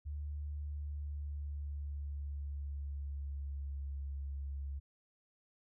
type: tone with pitch glide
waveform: sine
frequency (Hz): 73.42 to 69.54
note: D2 to C#2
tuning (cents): 0 to +6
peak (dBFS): -38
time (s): 0.05-4.8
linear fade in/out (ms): 20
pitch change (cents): -94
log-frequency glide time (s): 0.59-3.94
effects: none